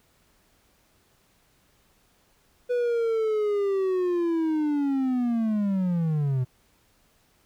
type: linear sweep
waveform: triangle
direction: down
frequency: 493.9 to 123.47 Hz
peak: -20 dBFS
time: 2.69-6.45 s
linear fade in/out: 20 ms
effects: pink hiss -64 dBFS RMS until 7.45 s